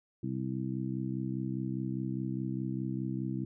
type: harmonic tone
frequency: 64.9 Hz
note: C2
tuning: 13 cents flat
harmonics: 2 / 3 / 4 / 5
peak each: -36 / -37 / -39 / -39 dBFS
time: 0.23-3.45 s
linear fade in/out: 5 ms
effects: none